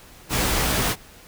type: noise with comb filter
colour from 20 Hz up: pink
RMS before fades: -22 dBFS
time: 0.29-0.96 s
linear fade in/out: 50 ms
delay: 16 ms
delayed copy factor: +0.55
effects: pink hiss -47 dBFS RMS until 1.27 s